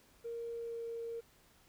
triangle tone with pitch glide, 466.2 to 462.7 Hz, A#4 to A#4, 0 to -13 cents, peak -35 dBFS, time 0.24-1.21 s, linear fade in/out 20 ms, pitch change -13 cents, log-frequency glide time 0.54-0.84 s, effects tanh soft clip ceiling -37 dBFS + pink hiss -66 dBFS RMS until 1.68 s

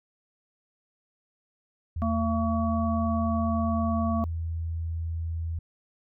sine tone, 82.41 Hz, E2, in tune, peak -28 dBFS, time 1.96-5.59 s, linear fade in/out 5 ms
harmonic tone, 226.2 Hz, A3, 48 cents sharp, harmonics 1 / 3 / 5, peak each -26 / -31 / -33 dBFS, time 2.02-4.24 s, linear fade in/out 0 ms
effects none

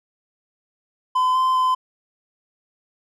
triangle tone with pitch steps, 1018 / 1033 / 1024 Hz, C6 / C6 / C6, -48 / -22 / -38 cents, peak -14 dBFS, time 1.15-1.75 s, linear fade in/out 10 ms, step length 200 ms, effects none

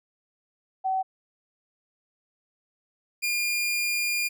sine / sawtooth tone pair in turn, 760 / 2413 Hz, F#5 / D7, +46 / +46 cents, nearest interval octave + minor sixth, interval 2000 cents, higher second, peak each -23 / -21 dBFS, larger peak second, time 0.84-1.03 / 3.22-4.29 s, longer second, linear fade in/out 20 ms, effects none

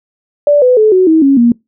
sine tone with pitch steps, 583 / 501.7 / 431.7 / 371.5 / 319.7 / 275.1 / 236.8 Hz, D5 / B4 / A4 / F#4 / D#4 / C#4 / A#3, -13 / +27 / -33 / +7 / +47 / -13 / +27 cents, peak -4 dBFS, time 0.47-1.52 s, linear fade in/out 2 ms, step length 150 ms, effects noise-tail reverb RT60 0.2 s tail -25 dB re dry

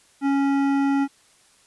triangle tone with hard clipping, 277.2 Hz, C#4, in tune, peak -20 dBFS, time 0.21-1.08 s, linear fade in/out 50 ms, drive 17 dB, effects white hiss -57 dBFS RMS until 1.66 s + resampled to 24000 Hz

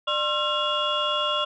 sine tone cluster, 598 / 1069 / 1362 / 2825 / 3374 Hz, D5 / C6 / F6 / F7 / G#7, +31 / +37 / -44 / +19 / +27 cents, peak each -28 dBFS, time 0.07-1.45 s, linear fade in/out 10 ms, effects tanh soft clip ceiling -14 dBFS

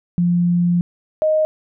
sine tone pair in turn, 174.61 / 622.2 Hz, F3 / D#5, 0 / 0 cents, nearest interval octave + minor seventh, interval 2200 cents, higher second, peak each -13 dBFS, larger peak neither, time 0.18-0.81 / 1.22-1.45 s, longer first, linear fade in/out 0 ms, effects none

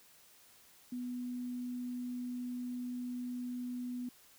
sine tone, 246.9 Hz, B3, in tune, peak -37 dBFS, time 0.92-4.09 s, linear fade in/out 5 ms, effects white hiss -62 dBFS RMS until 4.38 s

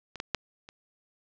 clicks, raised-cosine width 0.2 ms, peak -23 / -14 / -9 / -28 dBFS, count 4, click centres 0.157 / 0.201 / 0.347 / 0.689 s, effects low-pass 6000 Hz 12 dB/octave

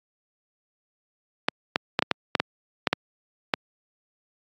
clicks, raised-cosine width 0.3 ms, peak -3 dBFS, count 10, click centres 1.485 / 1.759 / 1.991 / 2.024 / 2.113 / 2.352 / 2.4 / 2.872 / 2.93 / 3.538 s, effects high-pass 150 Hz 12 dB/octave + AAC 48 kbps

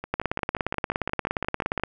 two click trains, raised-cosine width 0.5 ms, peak -9 / -18 dBFS, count 30 / 11, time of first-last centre 0.14-1.836 / 0.04-1.797 s, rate 17.1 / 5.69 Hz, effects none

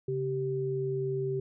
sine tone pair together, 137.3 / 388.3 Hz, C#3 / G4, -16 / -16 cents, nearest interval octave + tritone, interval 1800 cents, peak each -33 / -30 dBFS, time 0.08-1.4 s, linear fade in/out 5 ms, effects none

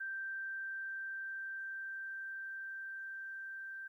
sine tone with level ramp, 1568 Hz, G6, in tune, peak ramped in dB -38 to -43 dBFS, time 0-3.88 s, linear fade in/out 10 ms, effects 13-bit

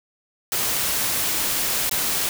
white noise with dropouts, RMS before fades -23 dBFS, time 0.52-2.29 s, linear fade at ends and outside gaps 1 ms, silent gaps 1.895-1.912 s, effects none

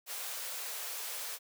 white high-pass noise, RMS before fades -40 dBFS, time 0.06-1.39 s, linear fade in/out 50 ms, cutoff 420 Hz, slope 48 dB/octave, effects none

